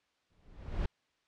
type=noise with exponential growth; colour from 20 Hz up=brown; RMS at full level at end=-30 dBFS; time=0.3-0.86 s; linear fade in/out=5 ms; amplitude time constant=120 ms; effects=white hiss -75 dBFS RMS until 1.27 s + low-pass 4000 Hz 12 dB/octave